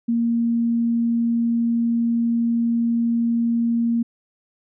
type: tone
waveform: sine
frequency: 233.1 Hz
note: A#3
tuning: in tune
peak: -17 dBFS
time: 0.08-4.03 s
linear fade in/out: 10 ms
effects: none